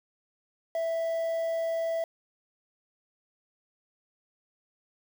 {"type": "tone with quantisation", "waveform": "triangle", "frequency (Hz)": 659.3, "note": "E5", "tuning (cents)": 0, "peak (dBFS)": -25, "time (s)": [0.75, 2.04], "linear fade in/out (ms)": 2, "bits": 8, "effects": []}